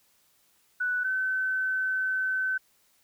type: tone pair in turn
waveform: sine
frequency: 1484 / 1524.8 Hz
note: F#6 / G6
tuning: +5 / -48 cents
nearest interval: unison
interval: 47 cents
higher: second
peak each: -25 dBFS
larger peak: neither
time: 0.8-1.04 / 1.04-2.58 s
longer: second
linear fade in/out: 10 ms
effects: white hiss -66 dBFS RMS until 3.03 s